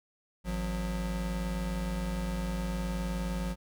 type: tone pair together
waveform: square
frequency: 53.51 / 180 Hz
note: A1 / F#3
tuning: -48 / -47 cents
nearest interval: octave + major sixth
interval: 2101 cents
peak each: -34 / -35 dBFS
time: 0.44-3.56 s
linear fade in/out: 50 ms
effects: none

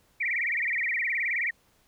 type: tone with vibrato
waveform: sine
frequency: 2093 Hz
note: C7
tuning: in tune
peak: -25 dBFS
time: 0.2-1.51 s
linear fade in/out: 10 ms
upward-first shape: sine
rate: 19 Hz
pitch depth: 220 cents each way
effects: pink hiss -65 dBFS RMS until 1.87 s

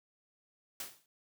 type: noise with exponential decay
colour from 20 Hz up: white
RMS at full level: -38 dBFS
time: 0.8-1.06 s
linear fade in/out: 2 ms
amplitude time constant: 56 ms
effects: high-pass 100 Hz 12 dB/octave

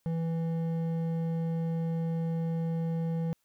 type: tone with hard clipping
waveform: sine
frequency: 164.8 Hz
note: E3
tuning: in tune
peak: -30 dBFS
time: 0.06-3.33 s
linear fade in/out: 0 ms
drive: 8 dB
effects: white hiss -75 dBFS RMS until 3.44 s

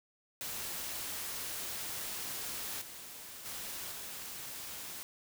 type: noise with level steps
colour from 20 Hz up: white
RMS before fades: -40 / -48 / -42 / -44 dBFS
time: 0.41-5.03 s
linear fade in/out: 0 ms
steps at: 2.81 / 3.45 / 3.91 s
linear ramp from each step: 10 ms
effects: none

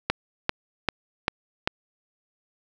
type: click train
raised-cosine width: 0.3 ms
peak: -5 dBFS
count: 5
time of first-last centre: 0.1-1.675 s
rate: 2.54 Hz
effects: none

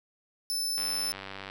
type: tone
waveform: sawtooth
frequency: 5274 Hz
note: E8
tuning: in tune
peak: -26 dBFS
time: 0.5-1.12 s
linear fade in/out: 0 ms
type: click train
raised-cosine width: 0.3 ms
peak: -23 dBFS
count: 71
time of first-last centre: 0.78-1.499 s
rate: 97.3 Hz
effects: none

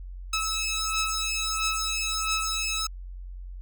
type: beating tone pair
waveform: 10% pulse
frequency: 1298 / 1299.5 Hz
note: E6 / E6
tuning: -27 / -25 cents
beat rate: 1.5 Hz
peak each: -21 dBFS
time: 0.33-2.87 s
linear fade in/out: 5 ms
effects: added 45 Hz sine -36 dBFS peak until 3.61 s

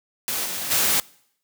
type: noise with level steps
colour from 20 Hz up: white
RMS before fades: -26 / -29 / -20 dBFS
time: 0.28-1 s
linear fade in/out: 0 ms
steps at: 0.44 / 0.7 s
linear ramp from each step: 20 ms
effects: noise-tail reverb RT60 0.7 s tail -24 dB re dry + high-pass 100 Hz 12 dB/octave

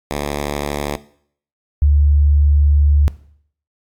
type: tone pair in turn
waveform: 5% pulse / sine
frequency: 72.5 / 72.77 Hz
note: D2 / D2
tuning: -22 / -15 cents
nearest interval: unison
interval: 7 cents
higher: second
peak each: -9 dBFS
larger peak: neither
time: 0.11-0.96 / 1.82-3.08 s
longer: second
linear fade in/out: 0 ms
effects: noise-tail reverb RT60 0.6 s tail -18 dB re dry + AAC 64 kbps

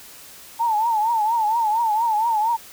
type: tone with vibrato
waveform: sine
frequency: 890 Hz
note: A5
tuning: 20 cents sharp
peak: -17 dBFS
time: 0.59-2.57 s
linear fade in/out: 20 ms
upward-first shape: triangle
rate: 4.3 Hz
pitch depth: 130 cents each way
effects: white hiss -43 dBFS RMS until 2.72 s

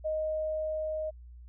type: tone with level ramp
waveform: sine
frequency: 623 Hz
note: D#5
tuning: 2 cents sharp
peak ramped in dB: -28 to -31 dBFS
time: 0.04-1.11 s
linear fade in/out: 20 ms
effects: added 60 Hz sine -46 dBFS peak until 1.48 s

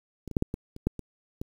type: clicks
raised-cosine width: 3 ms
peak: -25 / -25 / -9 / -11 / -18 / -28 / -11 / -23 / -20 dBFS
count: 9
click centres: 0.277 / 0.313 / 0.368 / 0.424 / 0.541 / 0.764 / 0.87 / 0.993 / 1.415 s
effects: 8-bit

